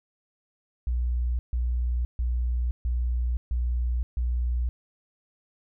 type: tone bursts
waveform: sine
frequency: 60.6 Hz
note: B1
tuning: 32 cents flat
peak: -23 dBFS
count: 6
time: 0.87-4.69 s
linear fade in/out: 0 ms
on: 520 ms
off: 140 ms
effects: none